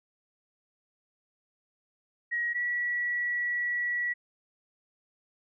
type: tone pair in turn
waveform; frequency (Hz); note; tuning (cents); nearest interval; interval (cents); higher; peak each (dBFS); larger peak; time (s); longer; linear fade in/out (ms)
sine; 1900 / 1937.7; A#6 / B6; +33 / -33; unison; 34; second; -27; neither; 2.31-2.54 / 2.54-4.14; second; 20
effects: none